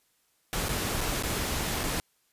pink noise with dropouts, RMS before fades -30 dBFS, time 0.53-2 s, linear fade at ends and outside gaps 0 ms, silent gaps 0.685-0.691 / 1.007-1.012 / 1.225-1.235 / 1.833-1.838 s, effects white hiss -70 dBFS RMS until 2.32 s + resampled to 32000 Hz

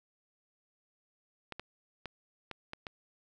clicks, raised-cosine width 0.3 ms, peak -24 dBFS, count 6, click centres 1.523 / 1.596 / 2.057 / 2.513 / 2.734 / 2.868 s, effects none

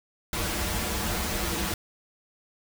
pink noise with comb filter, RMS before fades -29 dBFS, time 0.33-1.74 s, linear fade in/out 2 ms, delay 7.5 ms, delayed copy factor -0.85, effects none

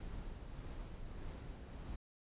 brown noise with tremolo, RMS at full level -45 dBFS, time 0-1.96 s, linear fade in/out 5 ms, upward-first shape triangle, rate 1.7 Hz, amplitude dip 40%, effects resampled to 8000 Hz

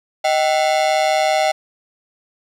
45% pulse ring-modulated tone, 698.5 Hz, F5, in tune, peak -11 dBFS, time 0.24-1.52 s, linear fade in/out 10 ms, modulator 72.5 Hz, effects low-pass 7000 Hz 12 dB/octave + 8-bit

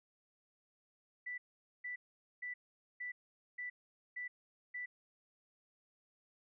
sine tone bursts, 1975.5 Hz, B6, in tune, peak -40 dBFS, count 7, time 1.26-4.86 s, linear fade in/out 10 ms, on 120 ms, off 460 ms, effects none

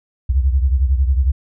sine beating tone pair, 64.5 / 75.5 Hz, C2 / D2, -24 / +48 cents, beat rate 11 Hz, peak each -13 / -19 dBFS, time 0.29-1.32 s, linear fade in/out 10 ms, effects none

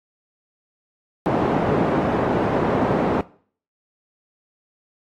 pink band-pass noise, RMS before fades -20 dBFS, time 1.26-3.21 s, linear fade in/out 0 ms, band 180 to 830 Hz, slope 12 dB/octave, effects noise-tail reverb RT60 0.5 s tail -20 dB re dry + AAC 48 kbps

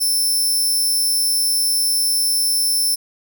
15% pulse tone, 5330 Hz, E8, 18 cents sharp, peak -10 dBFS, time 0-2.96 s, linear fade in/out 20 ms, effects none

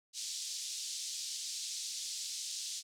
pink band-pass noise, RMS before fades -41 dBFS, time 0.13-2.83 s, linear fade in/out 50 ms, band 4000 to 8000 Hz, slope 24 dB/octave, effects none

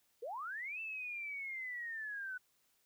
sine linear two-way sweep, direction up then down, 420 to 2667 to 1480 Hz, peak -40 dBFS, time 0.22-2.38 s, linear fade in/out 10 ms, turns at 0.8 s, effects white hiss -75 dBFS RMS until 2.85 s

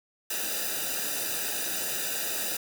white noise with comb filter, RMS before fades -31 dBFS, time 0.3-2.57 s, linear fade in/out 5 ms, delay 0.92 ms, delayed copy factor -0.9, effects none

